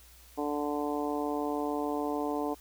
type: harmonic tone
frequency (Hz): 146.83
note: D3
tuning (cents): 0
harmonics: 2 / 3 / 4 / 5 / 6 / 7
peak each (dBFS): -33 / -35 / -39 / -37 / -39 / -41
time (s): 0.37-2.55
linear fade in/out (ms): 20
effects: added 60 Hz sine -56 dBFS peak until 2.6 s + white hiss -57 dBFS RMS until 2.6 s